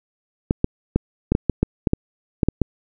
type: clicks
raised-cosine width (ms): 3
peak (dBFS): -3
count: 12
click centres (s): 0.509 / 0.644 / 0.96 / 1.32 / 1.351 / 1.497 / 1.63 / 1.872 / 1.934 / 2.432 / 2.486 / 2.617
effects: none

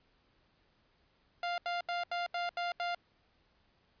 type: tone bursts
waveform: sawtooth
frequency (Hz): 698.5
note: F5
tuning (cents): 0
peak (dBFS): -29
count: 7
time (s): 1.43-2.948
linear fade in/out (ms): 2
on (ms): 150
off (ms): 78
effects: pink hiss -71 dBFS RMS until 4 s + resampled to 11025 Hz

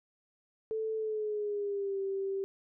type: tone with pitch glide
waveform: sine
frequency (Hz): 440 to 389.7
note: A4 to G4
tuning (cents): 0 to -10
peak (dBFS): -31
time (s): 0.71-2.44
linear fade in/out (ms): 0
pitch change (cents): -210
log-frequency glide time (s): 0.96-2
effects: none

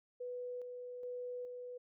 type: tone with tremolo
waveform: sine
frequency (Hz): 493.9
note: B4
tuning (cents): 0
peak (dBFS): -40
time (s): 0.2-1.78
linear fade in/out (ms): 10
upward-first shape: square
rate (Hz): 1.2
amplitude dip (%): 35
effects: none

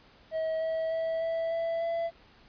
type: tone with pitch steps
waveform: triangle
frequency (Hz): 640 / 645.9 / 651.9 / 658 / 664.1 / 670.3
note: D#5 / E5 / E5 / E5 / E5 / E5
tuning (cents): +49 / -35 / -19 / -3 / +13 / +29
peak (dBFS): -26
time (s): 0.31-2.11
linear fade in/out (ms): 50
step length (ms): 300
effects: pink hiss -58 dBFS RMS until 2.48 s + resampled to 11025 Hz

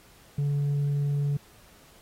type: tone with tanh clipping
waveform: sine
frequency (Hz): 143.3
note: D3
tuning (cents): -42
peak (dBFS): -24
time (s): 0.38-1.37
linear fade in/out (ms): 5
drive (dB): 2
effects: pink hiss -56 dBFS RMS until 2.01 s + AAC 48 kbps

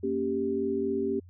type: chord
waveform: sine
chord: G diminished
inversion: first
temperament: equal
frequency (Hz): 233.1 / 277.2 / 392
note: Bb3 / Db4 / G4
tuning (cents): 0 / 0 / 0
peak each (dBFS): -33 / -32 / -28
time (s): 0.03-1.2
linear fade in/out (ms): 10
effects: added 89 Hz sine -48 dBFS peak until 1.29 s

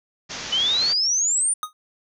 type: low-pass noise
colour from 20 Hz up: white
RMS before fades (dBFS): -33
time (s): 0.29-0.94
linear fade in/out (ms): 20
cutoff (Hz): 6700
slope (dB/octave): 96
type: exponential sweep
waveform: sine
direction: up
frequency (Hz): 2960 to 9397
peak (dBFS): -18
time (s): 0.52-1.54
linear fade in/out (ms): 10
type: tone with exponential decay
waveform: square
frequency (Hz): 1244.5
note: D#6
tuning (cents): 0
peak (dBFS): -22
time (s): 1.63-1.73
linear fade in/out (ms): 1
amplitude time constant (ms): 20
effects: none

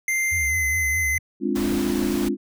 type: tone with pitch glide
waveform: square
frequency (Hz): 2092 to 2050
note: C7 to C7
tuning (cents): -1 to -36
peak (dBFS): -21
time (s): 0.08-1.18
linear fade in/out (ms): 2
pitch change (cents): -35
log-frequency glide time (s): 0.45-0.54
type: tone with vibrato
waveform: sine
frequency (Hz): 79.1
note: D#2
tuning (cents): +29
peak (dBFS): -28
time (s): 0.31-1.19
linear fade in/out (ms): 20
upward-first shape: triangle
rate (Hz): 4.8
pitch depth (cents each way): 240
type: chord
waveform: sine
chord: D half-diminished seventh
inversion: second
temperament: equal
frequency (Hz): 207.7 / 261.6 / 293.7 / 349.2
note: Ab3 / C4 / D4 / F4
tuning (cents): 0 / 0 / 0 / 0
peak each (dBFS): -26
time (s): 1.4-2.37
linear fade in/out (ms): 50
type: noise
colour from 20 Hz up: pink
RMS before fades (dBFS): -32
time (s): 1.55-2.29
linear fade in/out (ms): 10
effects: none

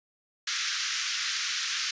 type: band-pass noise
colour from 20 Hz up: white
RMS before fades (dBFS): -31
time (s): 0.47-1.91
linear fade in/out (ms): 5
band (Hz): 1300 to 6400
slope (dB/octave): 48
effects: resampled to 16000 Hz

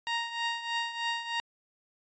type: tone with tremolo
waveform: 15% pulse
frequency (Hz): 932.3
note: A#5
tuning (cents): 0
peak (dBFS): -21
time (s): 0.07-1.4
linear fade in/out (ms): 0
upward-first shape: triangle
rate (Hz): 3.2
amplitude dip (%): 75
effects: resampled to 16000 Hz

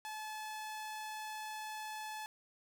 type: tone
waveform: sawtooth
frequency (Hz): 862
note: A5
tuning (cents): -36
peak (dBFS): -38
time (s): 0.05-2.26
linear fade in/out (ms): 0
effects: none

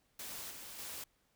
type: noise with level steps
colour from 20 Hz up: white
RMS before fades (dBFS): -45 / -49 / -45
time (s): 0.19-1.04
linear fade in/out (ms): 5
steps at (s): 0.5 / 0.78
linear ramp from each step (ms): 10
effects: pink hiss -75 dBFS RMS until 1.35 s

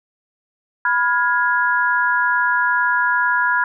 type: chord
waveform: sine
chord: F diminished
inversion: second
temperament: equal with one note detuned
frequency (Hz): 987.8 / 1418.9 / 1661.2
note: Cb6 / F6 / Ab6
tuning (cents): 0 / +27 / 0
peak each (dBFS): -19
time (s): 0.85-3.64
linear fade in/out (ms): 2
effects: none

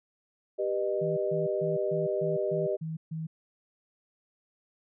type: chord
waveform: sine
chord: G augmented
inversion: none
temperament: just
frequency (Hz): 392 / 490 / 612.5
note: G4 / B4 / D#5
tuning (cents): 0 / -14 / -27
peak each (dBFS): -30 / -34 / -30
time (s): 0.58-2.77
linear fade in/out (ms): 20
type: tone bursts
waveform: sine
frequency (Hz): 160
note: D#3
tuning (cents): +49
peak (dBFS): -32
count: 8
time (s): 1.01-3.27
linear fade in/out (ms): 10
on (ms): 160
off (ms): 140
effects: none

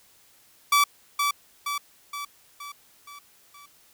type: tone with echo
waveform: sawtooth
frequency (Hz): 1153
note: D6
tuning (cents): -32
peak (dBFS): -13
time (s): 0.72-0.84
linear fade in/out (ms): 5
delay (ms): 470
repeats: 6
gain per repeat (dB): -5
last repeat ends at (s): 3.66
effects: white hiss -58 dBFS RMS until 3.93 s

